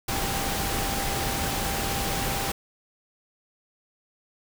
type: tone in noise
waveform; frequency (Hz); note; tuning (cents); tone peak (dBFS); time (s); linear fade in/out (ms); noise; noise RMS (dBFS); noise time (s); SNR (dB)
sine; 789; G5; +11; -34; 0.08-2.52; 5; pink; -28; 0.08-2.52; -9
effects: none